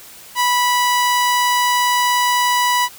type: tone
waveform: sawtooth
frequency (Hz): 983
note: B5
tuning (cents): -8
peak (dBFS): -10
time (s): 0.35-2.89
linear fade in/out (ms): 50
effects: white hiss -40 dBFS RMS until 2.98 s